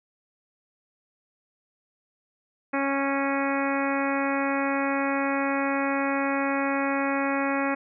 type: harmonic tone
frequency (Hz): 276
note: C#4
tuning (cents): -7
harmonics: 1 / 2 / 3 / 4 / 5 / 6 / 7 / 8 / 9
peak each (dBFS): -27 / -30 / -32 / -33 / -34 / -35 / -35 / -36 / -37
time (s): 2.73-7.75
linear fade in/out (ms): 10
effects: none